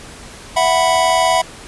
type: chord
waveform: square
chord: E suspended second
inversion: none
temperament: equal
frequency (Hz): 659.3 / 740 / 987.8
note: E5 / F#5 / B5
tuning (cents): 0 / 0 / 0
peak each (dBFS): -17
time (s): 0.56-1.42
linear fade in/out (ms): 10
effects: pink hiss -36 dBFS RMS until 1.67 s + resampled to 24000 Hz